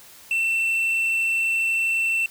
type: tone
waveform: triangle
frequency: 2687 Hz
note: E7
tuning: 33 cents sharp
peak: -18 dBFS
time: 0.31-2.26 s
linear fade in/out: 2 ms
effects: white hiss -47 dBFS RMS until 2.3 s